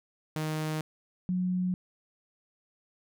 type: tone pair in turn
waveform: sawtooth / sine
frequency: 155.56 / 182.23 Hz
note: D#3 / F#3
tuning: 0 / -26 cents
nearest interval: minor third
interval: 274 cents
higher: second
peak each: -26 dBFS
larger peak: neither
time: 0.36-0.81 / 1.29-1.74 s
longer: neither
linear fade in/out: 0 ms
effects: none